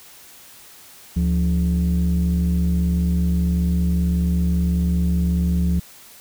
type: tone pair together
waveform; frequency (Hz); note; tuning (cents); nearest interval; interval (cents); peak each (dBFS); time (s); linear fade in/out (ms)
sine; 73.42 / 175.08; D2 / F3; 0 / +5; octave + minor third; 1505; -17; 1.16-5.8; 10
effects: tanh soft clip ceiling -13 dBFS + white hiss -45 dBFS RMS until 6.2 s